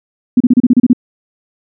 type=tone bursts; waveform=sine; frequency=246.5 Hz; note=B3; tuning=3 cents flat; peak=-3 dBFS; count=9; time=0.37-0.932 s; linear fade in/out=5 ms; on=34 ms; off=32 ms; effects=none